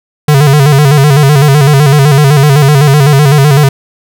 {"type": "tone with vibrato", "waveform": "square", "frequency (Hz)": 143.1, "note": "D3", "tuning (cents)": -45, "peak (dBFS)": -3, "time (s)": [0.28, 3.69], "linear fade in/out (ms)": 5, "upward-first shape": "square", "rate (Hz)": 7.9, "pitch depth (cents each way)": 83, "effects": []}